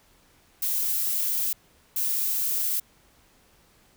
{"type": "noise bursts at uneven times", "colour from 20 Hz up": "violet", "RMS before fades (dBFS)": -26, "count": 2, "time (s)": [[0.62, 1.53], [1.96, 2.8]], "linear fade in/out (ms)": 5, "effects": ["pink hiss -60 dBFS RMS until 3.96 s"]}